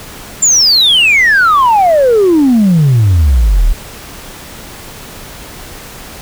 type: exponential sweep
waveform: sine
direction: down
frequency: 7370 to 34.65 Hz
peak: -3 dBFS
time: 0.42-3.73 s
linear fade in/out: 10 ms
effects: tanh soft clip ceiling -3 dBFS + pink hiss -30 dBFS RMS until 6.21 s